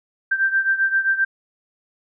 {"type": "beating tone pair", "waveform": "sine", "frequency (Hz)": [1568, 1575.6], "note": ["G6", "G6"], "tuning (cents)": [0, 8], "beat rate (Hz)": 7.6, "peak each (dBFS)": [-18, -22], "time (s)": [0.31, 1.25], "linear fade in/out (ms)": 10, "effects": []}